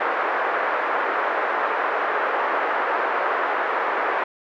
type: band-pass noise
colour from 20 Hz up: white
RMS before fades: -23 dBFS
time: 0-4.24 s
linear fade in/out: 5 ms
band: 410 to 1600 Hz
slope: 24 dB/octave
effects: none